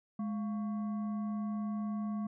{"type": "tone with frequency modulation", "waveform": "sine", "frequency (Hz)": 210, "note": "G#3", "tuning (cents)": 19, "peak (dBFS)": -33, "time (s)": [0.19, 2.27], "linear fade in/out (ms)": 5, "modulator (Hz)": 904, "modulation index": 0.32, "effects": []}